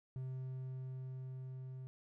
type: tone with level ramp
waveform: triangle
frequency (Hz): 130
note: C3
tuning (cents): -11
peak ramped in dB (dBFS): -38 to -43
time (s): 0.16-1.87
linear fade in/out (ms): 0
effects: none